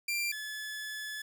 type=tone pair in turn; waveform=sawtooth; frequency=2372 / 1719.2 Hz; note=D7 / A6; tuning=+17 / -41 cents; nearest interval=tritone; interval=558 cents; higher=first; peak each=-27 / -34 dBFS; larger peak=first; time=0.08-0.32 / 0.32-1.22 s; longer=second; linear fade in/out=5 ms; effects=10-bit